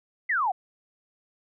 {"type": "exponential sweep", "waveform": "sine", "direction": "down", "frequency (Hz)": [2096, 703], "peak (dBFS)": -22, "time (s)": [0.29, 0.52], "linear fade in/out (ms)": 10, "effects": []}